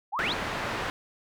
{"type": "exponential sweep", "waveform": "sine", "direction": "up", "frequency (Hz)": [726, 4699], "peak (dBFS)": -27, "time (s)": [0.12, 0.34], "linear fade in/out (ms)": 20}
{"type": "low-pass noise", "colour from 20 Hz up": "white", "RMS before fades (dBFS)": -32, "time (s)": [0.19, 0.9], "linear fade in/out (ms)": 0, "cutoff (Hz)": 1800, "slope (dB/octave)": 12}
{"effects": []}